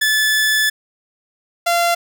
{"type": "tone pair in turn", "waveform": "sawtooth", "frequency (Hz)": [1734, 688.1], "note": ["A6", "F5"], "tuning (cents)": [-26, -26], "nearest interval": "octave + major third", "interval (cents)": 1600, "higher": "first", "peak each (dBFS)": -10, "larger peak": "neither", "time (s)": [[0.01, 0.7], [1.66, 1.95]], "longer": "first", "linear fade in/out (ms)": 10, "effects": []}